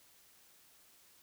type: silence
effects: white hiss -64 dBFS RMS until 1.22 s